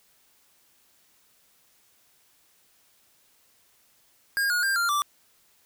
square tone with pitch steps, 1619 / 1443 / 1591 / 1391 / 1170 Hz, G#6 / F#6 / G6 / F6 / D6, -45 / -44 / +25 / -7 / -7 cents, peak -23 dBFS, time 4.37-5.02 s, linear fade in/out 0 ms, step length 130 ms, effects white hiss -63 dBFS RMS until 5.65 s

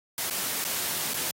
white noise with dropouts, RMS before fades -30 dBFS, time 0.18-1.31 s, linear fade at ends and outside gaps 1 ms, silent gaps 0.299-0.308 / 0.642-0.649 / 1.136-1.142 s, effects high-pass 100 Hz 12 dB/octave + AAC 48 kbps

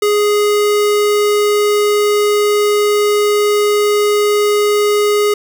square tone, 415.3 Hz, G#4, in tune, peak -11 dBFS, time 0.02-5.34 s, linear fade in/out 5 ms, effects none

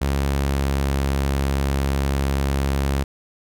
sawtooth tone with pitch glide, 69.3 to 68.74 Hz, C#2 to C#2, 0 to -14 cents, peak -15 dBFS, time 0.01-3.04 s, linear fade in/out 10 ms, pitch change -14 cents, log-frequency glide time 0.22-0.92 s, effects none

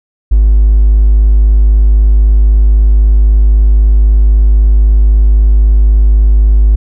triangle tone with hard clipping, 51.91 Hz, G#1, in tune, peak -3 dBFS, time 0.31-6.76 s, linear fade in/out 10 ms, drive 3 dB, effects none

